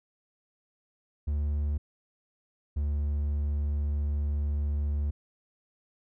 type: tone pair in turn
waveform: triangle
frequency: 73.42 / 72.95 Hz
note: D2 / D2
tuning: 0 / -11 cents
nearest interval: unison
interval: 11 cents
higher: first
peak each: -24 / -24 dBFS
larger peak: neither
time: 1.27-1.78 / 2.76-5.11 s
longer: second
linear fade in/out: 10 ms
effects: none